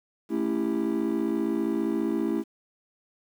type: chord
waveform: triangle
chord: A dominant seventh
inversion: none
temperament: just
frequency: 220 / 275 / 330 / 396 Hz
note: A3 / C#4 / E4 / G4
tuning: 0 / -14 / +2 / +18 cents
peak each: -27 / -27 / -25 / -30 dBFS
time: 0.29-2.44 s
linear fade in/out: 50 ms
effects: tanh soft clip ceiling -17 dBFS + 9-bit